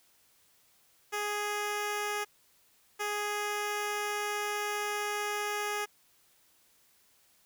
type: tone pair in turn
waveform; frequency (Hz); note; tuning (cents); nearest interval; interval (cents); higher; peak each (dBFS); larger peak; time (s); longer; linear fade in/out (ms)
10% pulse; 415.3 / 415.3; G#4 / G#4; 0 / 0; unison; 0; neither; -23; neither; 1.12-2.25 / 2.99-5.86; second; 20
effects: white hiss -66 dBFS RMS until 7.45 s